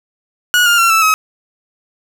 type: tone with pitch steps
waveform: 30% pulse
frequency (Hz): 1456 / 1408.8 / 1363.2 / 1319.1 / 1276.3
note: F#6 / F6 / F6 / E6 / D#6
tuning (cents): -28 / +15 / -42 / +1 / +44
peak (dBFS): -6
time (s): 0.54-1.14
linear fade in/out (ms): 0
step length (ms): 120
effects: none